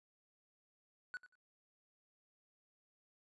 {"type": "tone with echo", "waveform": "triangle", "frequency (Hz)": 1480, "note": "F#6", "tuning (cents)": 0, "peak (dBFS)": -39, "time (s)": [1.14, 1.17], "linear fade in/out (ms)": 0, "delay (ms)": 92, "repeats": 2, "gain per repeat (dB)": -15, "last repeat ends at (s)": 1.354, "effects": ["noise-tail reverb RT60 0.1 s tail -26 dB re dry", "resampled to 24000 Hz"]}